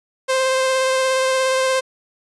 sawtooth tone with vibrato, 523.3 Hz, C5, in tune, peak -12 dBFS, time 0.28-1.81 s, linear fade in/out 20 ms, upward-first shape sine, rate 17 Hz, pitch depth 13 cents each way, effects resampled to 24000 Hz

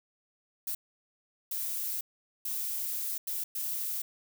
violet noise bursts at uneven times, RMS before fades -34 dBFS, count 5, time 0.67-0.75 / 1.51-2.01 / 2.45-3.18 / 3.27-3.44 / 3.55-4.02 s, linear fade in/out 5 ms, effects none

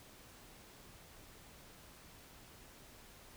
silence, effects pink hiss -58 dBFS RMS until 3.36 s

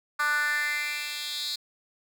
10% pulse tone with high-pass filter sweep, 295.6 Hz, D4, 11 cents sharp, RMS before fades -29 dBFS, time 0.19-1.56 s, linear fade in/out 10 ms, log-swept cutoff 1300 to 4100 Hz, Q 4.7, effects none

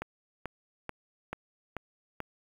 click train, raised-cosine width 0.5 ms, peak -20 dBFS, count 6, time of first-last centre 0.02-2.203 s, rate 2.29 Hz, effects 8-bit

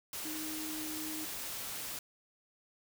sine tone in noise, 311.1 Hz, D#4, in tune, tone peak -41 dBFS, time 0.25-1.25 s, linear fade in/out 2 ms, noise white, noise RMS -41 dBFS, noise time 0.13-1.99 s, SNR -3 dB, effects none

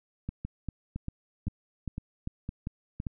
two click trains, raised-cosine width 5 ms, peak -21 / -22 dBFS, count 8 / 6, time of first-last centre 0.29-3.068 / 0.45-3.001 s, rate 2.52 / 1.96 Hz, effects none

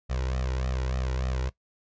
sawtooth tone with flanger, 64 Hz, C2, 38 cents flat, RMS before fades -29 dBFS, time 0.09-1.5 s, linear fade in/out 20 ms, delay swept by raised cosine 1.6 to 2.12 ms, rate 3.4 Hz, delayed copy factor +0.85, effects noise-tail reverb RT60 0.1 s tail -17 dB re dry + resampled to 16000 Hz

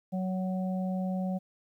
harmonic tone, 186.3 Hz, F#3, 12 cents sharp, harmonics 1 / 3 / 4, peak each -29 / -39 / -41 dBFS, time 0.12-1.39 s, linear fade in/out 20 ms, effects 11-bit

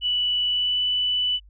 sine tone with pitch glide, 2960 to 2981 Hz, F#7 to F#7, 0 to +12 cents, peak -20 dBFS, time 0.01-1.4 s, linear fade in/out 50 ms, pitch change +12 cents, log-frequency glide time 0.48-0.81 s, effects added 50 Hz sine -47 dBFS peak until 1.49 s

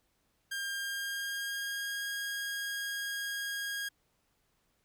sawtooth tone with pitch glide, 1604 to 1633 Hz, G6 to G#6, +39 to -30 cents, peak -31 dBFS, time 0.51-3.89 s, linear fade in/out 10 ms, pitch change +31 cents, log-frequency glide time 0.71-2.05 s, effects pink hiss -75 dBFS RMS until 4.84 s

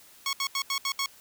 10% pulse tone bursts at uneven times, 1103 Hz, C#6, 9 cents flat, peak -18 dBFS, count 6, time 0.26-0.33 / 0.4-0.47 / 0.55-0.62 / 0.7-0.78 / 0.85-0.92 / 0.99-1.06 s, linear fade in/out 2 ms, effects white hiss -54 dBFS RMS until 1.2 s

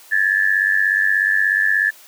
sine tone with amplitude modulation, 1733 Hz, A6, 27 cents flat, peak -10 dBFS, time 0.11-1.91 s, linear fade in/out 20 ms, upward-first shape sine, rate 96.7 Hz, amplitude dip 85%, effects white hiss -45 dBFS RMS until 2.07 s + high-pass 400 Hz 12 dB/octave

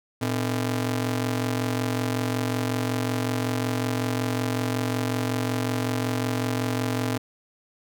sawtooth ring-modulated tone, 185 Hz, F#3, in tune, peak -17 dBFS, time 0.21-7.18 s, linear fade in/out 10 ms, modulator 69.8 Hz, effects none

